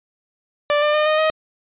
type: tone with pitch steps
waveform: sawtooth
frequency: 587.3 / 597.2 / 607.3 / 617.6 / 628 Hz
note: D5 / D5 / D#5 / D#5 / D#5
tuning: 0 / +29 / -42 / -13 / +16 cents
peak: -11 dBFS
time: 0.7-1.3 s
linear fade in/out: 0 ms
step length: 120 ms
effects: resampled to 8000 Hz